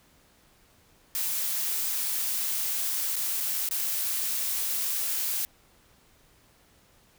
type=noise with dropouts; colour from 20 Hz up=blue; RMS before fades=-29 dBFS; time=1.15-5.45 s; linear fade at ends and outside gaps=0 ms; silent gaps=3.157-3.164 / 3.403-3.407 / 3.689-3.711 s; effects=pink hiss -61 dBFS RMS until 7.18 s